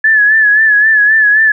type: tone with vibrato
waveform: sine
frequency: 1721 Hz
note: A6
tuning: 39 cents flat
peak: -5 dBFS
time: 0.04-1.52 s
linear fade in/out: 5 ms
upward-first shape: sine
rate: 3.8 Hz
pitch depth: 58 cents each way
effects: none